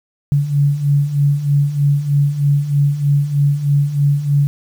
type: beating tone pair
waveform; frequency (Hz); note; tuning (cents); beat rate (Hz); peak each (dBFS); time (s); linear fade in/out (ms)
sine; 140.9 / 144.1; C#3 / D3; +29 / -33; 3.2; -18 / -13; 0.32-4.47; 0
effects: 7-bit